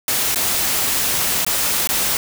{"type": "noise with dropouts", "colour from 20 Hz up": "white", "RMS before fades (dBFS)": -19, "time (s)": [0.08, 2.17], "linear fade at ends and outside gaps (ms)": 1, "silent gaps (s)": [[0.346, 0.358], [1.448, 1.465], [1.873, 1.89]], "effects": []}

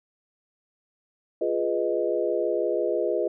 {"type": "chord", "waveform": "sine", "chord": "F half-diminished seventh", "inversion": "none", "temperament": "equal", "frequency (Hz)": [349.2, 415.3, 493.9, 622.3], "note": ["F4", "Ab4", "Cb5", "Eb5"], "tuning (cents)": [0, 0, 0, 0], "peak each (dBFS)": -28, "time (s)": [1.41, 3.28], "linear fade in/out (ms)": 5, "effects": []}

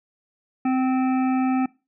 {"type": "harmonic tone with a mistuned harmonic", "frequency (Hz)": 260, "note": "C4", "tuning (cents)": -11, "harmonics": [1, 3, 5, 7, 9, 10], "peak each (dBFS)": [-19, -27, -34, -42, -40, -43], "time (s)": [0.65, 1.66], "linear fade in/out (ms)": 5, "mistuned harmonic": 3, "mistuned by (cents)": -16, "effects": ["noise-tail reverb RT60 0.3 s tail -23 dB re dry"]}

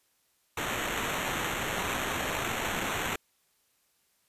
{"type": "noise with sample-and-hold", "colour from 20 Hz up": "violet", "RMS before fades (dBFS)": -32, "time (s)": [0.57, 3.16], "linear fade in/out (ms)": 5, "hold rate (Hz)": 4900, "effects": ["white hiss -71 dBFS RMS until 4.28 s", "resampled to 32000 Hz"]}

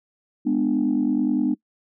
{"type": "chord", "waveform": "sine", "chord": "G# diminished", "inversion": "none", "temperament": "just", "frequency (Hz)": [207.7, 249.2, 299], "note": ["G#3", "B3", "D4"], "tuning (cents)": [0, 16, 31], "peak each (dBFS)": [-25, -21, -21], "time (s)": [0.45, 1.55], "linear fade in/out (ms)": 20, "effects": ["noise-tail reverb RT60 0.1 s tail -24 dB re dry", "tanh soft clip ceiling -12 dBFS"]}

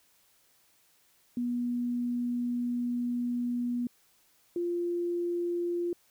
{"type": "tone pair in turn", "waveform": "sine", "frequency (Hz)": [242.6, 347.4], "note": ["B3", "F4"], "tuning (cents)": [-31, -9], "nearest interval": "tritone", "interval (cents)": 622, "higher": "second", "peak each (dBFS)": -28, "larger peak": "neither", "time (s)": [[1.37, 3.87], [4.56, 5.93]], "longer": "first", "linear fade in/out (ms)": 2, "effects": ["white hiss -66 dBFS RMS until 6.1 s"]}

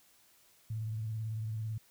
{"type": "tone with vibrato", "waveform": "sine", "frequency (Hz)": 110.1, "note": "A2", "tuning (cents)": 2, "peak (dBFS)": -34, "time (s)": [0.7, 1.78], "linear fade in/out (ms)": 5, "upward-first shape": "sine", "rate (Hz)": 18, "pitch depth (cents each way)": 49, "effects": ["white hiss -65 dBFS RMS until 1.9 s"]}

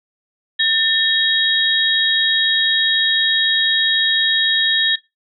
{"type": "tone cluster", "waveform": "sine", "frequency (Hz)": [1791, 3296, 3794], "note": ["A6", "G#7", "A#7"], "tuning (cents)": [30, -14, 30], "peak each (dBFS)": -18, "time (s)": [0.59, 4.96], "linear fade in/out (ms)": 10, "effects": ["noise-tail reverb RT60 0.2 s tail -18 dB re dry"]}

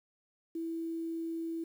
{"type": "tone with quantisation", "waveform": "sine", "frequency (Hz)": 329.6, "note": "E4", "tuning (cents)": 0, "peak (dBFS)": -34, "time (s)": [0.55, 1.64], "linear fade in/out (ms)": 5, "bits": 10, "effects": []}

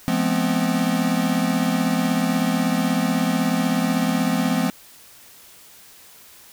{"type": "tone cluster", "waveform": "square", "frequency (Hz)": [173.3, 212.6, 245.5, 261.7], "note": ["F3", "G#3", "B3", "C4"], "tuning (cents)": [-13, 41, -10, 0], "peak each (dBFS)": -25, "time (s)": [0.08, 4.7], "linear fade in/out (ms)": 0, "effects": ["white hiss -47 dBFS RMS until 6.52 s"]}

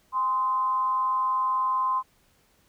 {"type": "tone with frequency modulation", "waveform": "sine", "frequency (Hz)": 1036, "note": "C6", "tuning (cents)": -17, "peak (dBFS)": -22, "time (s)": [0.12, 2.03], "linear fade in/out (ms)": 50, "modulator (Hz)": 221, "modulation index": 0.3, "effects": ["pink hiss -64 dBFS RMS until 2.68 s"]}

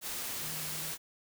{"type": "tone in noise", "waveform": "sine", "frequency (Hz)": 155.56, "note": "D#3", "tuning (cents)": 0, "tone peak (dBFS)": -47, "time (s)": [0.39, 0.93], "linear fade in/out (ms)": 50, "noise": "white", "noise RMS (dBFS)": -38, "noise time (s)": [0.01, 0.98], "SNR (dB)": -12, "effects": []}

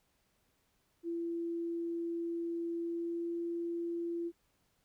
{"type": "tone with pitch glide", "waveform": "sine", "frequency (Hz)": [337.7, 340.2], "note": ["E4", "F4"], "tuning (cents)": [42, -45], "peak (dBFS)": -34, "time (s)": [1.03, 4.32], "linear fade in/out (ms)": 50, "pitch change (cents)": 13, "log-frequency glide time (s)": [2.78, 3.37], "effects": ["pink hiss -75 dBFS RMS until 4.84 s"]}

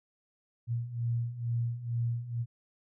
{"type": "beating tone pair", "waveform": "sine", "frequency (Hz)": [116.54, 118.74], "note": ["A#2", "A#2"], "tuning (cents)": [0, 32], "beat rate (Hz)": 2.2, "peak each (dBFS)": [-35, -31], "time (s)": [0.67, 2.46], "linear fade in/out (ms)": 50, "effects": []}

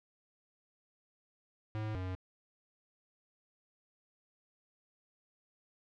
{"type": "tone pair in turn", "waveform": "square", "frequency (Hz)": [108.1, 92.44], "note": ["A2", "F#2"], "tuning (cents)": [-30, -1], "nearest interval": "minor third", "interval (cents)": 271, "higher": "first", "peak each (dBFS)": [-36, -37], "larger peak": "first", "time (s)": [[1.75, 1.95], [1.95, 2.15]], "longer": "neither", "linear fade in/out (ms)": 0, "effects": ["low-pass 3000 Hz 12 dB/octave"]}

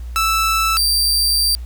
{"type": "tone pair in turn", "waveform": "sawtooth", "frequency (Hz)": [1318.5, 4688], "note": ["E6", "D8"], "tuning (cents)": [0, -4], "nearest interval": "octave + minor seventh", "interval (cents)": 2196, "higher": "second", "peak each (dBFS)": -11, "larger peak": "neither", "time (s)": [[0.16, 0.77], [0.77, 1.55]], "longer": "second", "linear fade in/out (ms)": 0, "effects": ["added 60 Hz sine -26 dBFS peak until 1.65 s", "pink hiss -50 dBFS RMS until 1.65 s"]}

